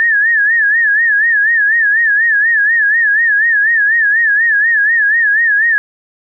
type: tone with vibrato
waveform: sine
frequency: 1752 Hz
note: A6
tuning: 8 cents flat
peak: -8 dBFS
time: 0-5.78 s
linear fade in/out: 0 ms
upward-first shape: sine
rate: 4.1 Hz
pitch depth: 120 cents each way
effects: none